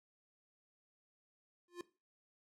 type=tone with exponential growth; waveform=square; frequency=350.8 Hz; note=F4; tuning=8 cents sharp; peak=-40 dBFS; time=1.68-1.81 s; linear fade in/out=2 ms; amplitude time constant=28 ms; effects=noise-tail reverb RT60 0.3 s tail -17 dB re dry + low-pass 10000 Hz 12 dB/octave